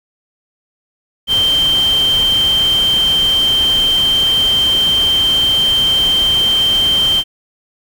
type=tone in noise; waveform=sine; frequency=3136 Hz; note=G7; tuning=in tune; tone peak=-10 dBFS; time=1.27-7.24 s; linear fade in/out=50 ms; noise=pink; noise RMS=-25 dBFS; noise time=1.27-7.24 s; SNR=+12 dB; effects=none